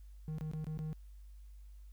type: tone with dropouts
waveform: triangle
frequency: 155.56 Hz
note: D#3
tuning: in tune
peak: -35 dBFS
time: 0.28-0.93 s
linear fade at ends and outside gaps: 0 ms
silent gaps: 0.384-0.41 / 0.514-0.535 / 0.644-0.668 / 0.775-0.79 s
effects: added 50 Hz sine -50 dBFS peak until 1.92 s + white hiss -75 dBFS RMS until 1.92 s